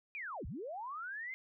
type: linear two-way sweep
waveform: sine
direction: down then up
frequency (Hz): 2489 to 42.2 to 2128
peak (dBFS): -40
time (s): 0.15-1.34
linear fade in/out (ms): 0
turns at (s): 0.46
effects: none